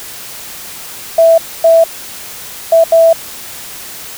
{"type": "tone bursts at uneven times", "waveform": "sine", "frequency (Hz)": 659.3, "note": "E5", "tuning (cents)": 0, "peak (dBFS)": -3, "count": 4, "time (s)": [[1.18, 1.38], [1.64, 1.84], [2.72, 2.84], [2.92, 3.13]], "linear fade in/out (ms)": 5, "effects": ["white hiss -28 dBFS RMS until 4.17 s"]}